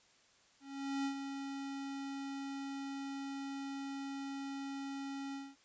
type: tone with ADSR envelope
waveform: square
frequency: 275.1 Hz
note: C#4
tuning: 13 cents flat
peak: -34 dBFS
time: 0.6-5.56 s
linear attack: 450 ms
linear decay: 88 ms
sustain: -7 dB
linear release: 220 ms
effects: white hiss -67 dBFS RMS until 5.64 s + resampled to 16000 Hz